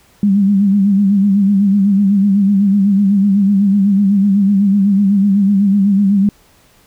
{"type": "tone with vibrato", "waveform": "sine", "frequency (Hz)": 199, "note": "G3", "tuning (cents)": 26, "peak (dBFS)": -8, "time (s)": [0.23, 6.29], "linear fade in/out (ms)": 2, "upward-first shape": "sine", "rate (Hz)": 8, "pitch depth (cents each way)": 66, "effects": ["pink hiss -50 dBFS RMS until 6.86 s"]}